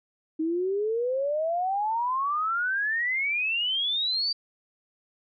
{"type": "exponential sweep", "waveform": "sine", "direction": "up", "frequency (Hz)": [311.1, 4692], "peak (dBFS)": -24, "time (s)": [0.39, 4.33], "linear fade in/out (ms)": 10, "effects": []}